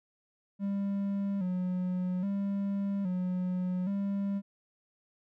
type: tone with vibrato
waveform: triangle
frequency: 190.2 Hz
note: F#3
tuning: 48 cents sharp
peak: -27 dBFS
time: 0.59-4.42 s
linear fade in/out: 50 ms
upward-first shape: square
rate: 0.61 Hz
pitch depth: 77 cents each way
effects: none